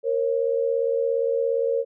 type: tone pair together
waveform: sine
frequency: 466.2 / 543.5 Hz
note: A#4 / C#5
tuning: 0 / -34 cents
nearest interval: minor third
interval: 266 cents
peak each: -22 / -24 dBFS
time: 0.03-1.85 s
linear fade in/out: 50 ms
effects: none